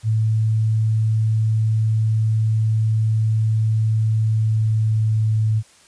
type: tone with pitch glide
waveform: sine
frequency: 110 to 109.24 Hz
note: A2 to A2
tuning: 0 to -12 cents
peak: -15 dBFS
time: 0.03-5.63 s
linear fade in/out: 50 ms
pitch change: -12 cents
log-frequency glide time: 4.2-5.33 s
effects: white hiss -51 dBFS RMS until 5.87 s + resampled to 22050 Hz